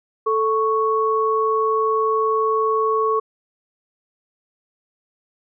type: tone pair together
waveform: sine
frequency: 440 / 1108.7 Hz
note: A4 / C#6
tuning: 0 / 0 cents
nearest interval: octave + major third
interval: 1600 cents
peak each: -19 dBFS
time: 0.26-3.2 s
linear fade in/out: 10 ms
effects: none